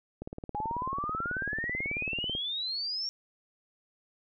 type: click train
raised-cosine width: 2 ms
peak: -25 dBFS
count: 40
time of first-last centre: 0.22-2.351 s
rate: 18.3 Hz
type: exponential sweep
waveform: sine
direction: up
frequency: 820 to 5590 Hz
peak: -31 dBFS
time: 0.55-3.09 s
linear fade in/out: 0 ms
effects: none